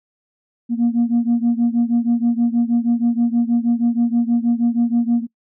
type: beating tone pair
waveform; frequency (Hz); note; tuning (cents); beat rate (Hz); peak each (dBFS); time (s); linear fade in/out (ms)
sine; 233.8 / 240.1; A#3 / B3; +5 / -49; 6.3; -15 / -17; 0.69-5.27; 50
effects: noise-tail reverb RT60 0.1 s tail -24 dB re dry + tanh soft clip ceiling -10 dBFS